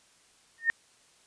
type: tone with exponential growth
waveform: sine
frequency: 1833 Hz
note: A#6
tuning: 30 cents flat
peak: -17 dBFS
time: 0.58-0.7 s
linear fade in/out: 0 ms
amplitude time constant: 24 ms
effects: white hiss -62 dBFS RMS until 1.26 s + resampled to 22050 Hz